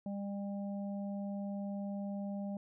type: harmonic tone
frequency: 200 Hz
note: G3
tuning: 35 cents sharp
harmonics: 1 / 3 / 4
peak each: -37 / -46 / -52 dBFS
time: 0.06-2.57 s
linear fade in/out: 2 ms
effects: none